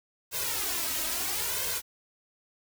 white noise with flanger, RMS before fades -31 dBFS, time 0.31-1.82 s, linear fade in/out 50 ms, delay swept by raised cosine 1.9 to 3.2 ms, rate 0.75 Hz, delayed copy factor +1, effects none

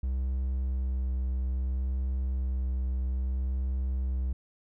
triangle tone with vibrato, 64.4 Hz, C2, 27 cents flat, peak -25 dBFS, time 0.03-4.33 s, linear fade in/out 5 ms, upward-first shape sine, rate 0.61 Hz, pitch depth 15 cents each way, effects none

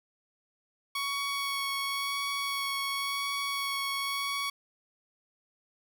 15% pulse tone with vibrato, 1115 Hz, C#6, 10 cents sharp, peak -24 dBFS, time 0.95-4.5 s, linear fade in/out 5 ms, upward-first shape sine, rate 0.94 Hz, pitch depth 11 cents each way, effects none

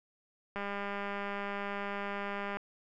click train, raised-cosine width 0.5 ms, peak -23 dBFS, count 405, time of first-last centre 0.56-2.57 s, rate 201 Hz, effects none

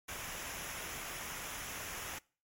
pink noise with comb filter, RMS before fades -43 dBFS, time 0.08-2.19 s, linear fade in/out 10 ms, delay 0.23 ms, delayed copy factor -0.6, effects noise-tail reverb RT60 0.4 s tail -24 dB re dry + MP3 64 kbps

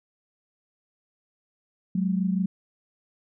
sine tone pair together, 185 / 211 Hz, F#3 / G#3, 0 / +28 cents, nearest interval major second, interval 228 cents, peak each -23 / -28 dBFS, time 1.95-2.46 s, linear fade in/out 5 ms, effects none

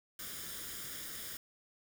white noise with comb filter, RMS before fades -44 dBFS, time 0.19-1.37 s, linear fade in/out 2 ms, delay 0.58 ms, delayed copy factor +0.65, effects none

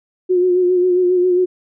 sine tone with vibrato, 361.5 Hz, F#4, 40 cents flat, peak -11 dBFS, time 0.29-1.46 s, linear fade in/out 20 ms, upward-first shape sine, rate 7.4 Hz, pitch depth 35 cents each way, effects none

